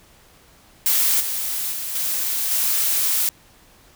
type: noise with level steps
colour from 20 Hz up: blue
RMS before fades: -18 / -25 / -28 / -23 / -20 dBFS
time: 0.86-3.29 s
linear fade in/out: 0 ms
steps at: 1.2 / 1.72 / 1.95 / 2.51 s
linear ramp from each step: 5 ms
effects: pink hiss -52 dBFS RMS until 3.95 s

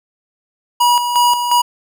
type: tone with tremolo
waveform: square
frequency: 967 Hz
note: B5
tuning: 37 cents flat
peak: -10 dBFS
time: 0.8-1.62 s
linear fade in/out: 10 ms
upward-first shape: square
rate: 2.8 Hz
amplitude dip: 55%
effects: none

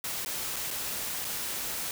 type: noise with dropouts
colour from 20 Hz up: white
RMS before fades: -34 dBFS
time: 0.04-1.91 s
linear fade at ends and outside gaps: 1 ms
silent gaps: 0.249-0.26 / 0.56-0.564 / 0.706-0.711 / 1.245-1.25 s
effects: none

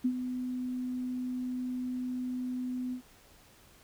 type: tone with ADSR envelope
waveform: sine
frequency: 251.7 Hz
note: B3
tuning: 33 cents sharp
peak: -23 dBFS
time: 0.04-3.02 s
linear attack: 13 ms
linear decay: 68 ms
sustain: -9 dB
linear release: 95 ms
effects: pink hiss -59 dBFS RMS until 3.83 s

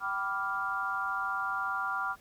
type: chord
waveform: sine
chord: G dominant seventh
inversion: none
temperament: equal with one note detuned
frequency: 774.1 / 987.8 / 1174.7 / 1396.9 Hz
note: G5 / B5 / D6 / F6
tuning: -22 / 0 / 0 / 0 cents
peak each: -38 / -38 / -35 / -33 dBFS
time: 0-2.16 s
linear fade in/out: 50 ms
effects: pink hiss -60 dBFS RMS until 2.2 s

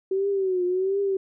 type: tone with vibrato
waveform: sine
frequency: 378 Hz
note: F#4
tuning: 37 cents sharp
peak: -21 dBFS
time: 0.11-1.17 s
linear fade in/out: 5 ms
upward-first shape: triangle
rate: 1.4 Hz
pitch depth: 110 cents each way
effects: none

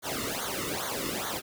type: noise with flanger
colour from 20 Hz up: pink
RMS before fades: -33 dBFS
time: 0.02-1.42 s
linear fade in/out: 50 ms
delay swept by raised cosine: 0.38 to 1.28 ms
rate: 2.4 Hz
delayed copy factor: -0.95
effects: none

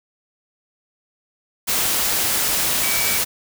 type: tone in noise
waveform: sine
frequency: 2286 Hz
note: D7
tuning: 47 cents flat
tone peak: -26 dBFS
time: 2.82-3.19 s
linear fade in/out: 20 ms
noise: white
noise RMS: -20 dBFS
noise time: 1.67-3.25 s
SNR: -9 dB
effects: none

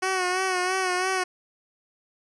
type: tone with vibrato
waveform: 10% pulse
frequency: 370 Hz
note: F#4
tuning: in tune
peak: -15 dBFS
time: 0.02-1.24 s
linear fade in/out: 10 ms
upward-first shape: sine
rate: 3 Hz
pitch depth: 47 cents each way
effects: resampled to 22050 Hz

